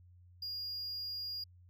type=tone; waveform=triangle; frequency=4840 Hz; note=D#8; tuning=49 cents flat; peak=-37 dBFS; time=0.42-1.44 s; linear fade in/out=5 ms; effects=added 89 Hz sine -57 dBFS peak until 1.69 s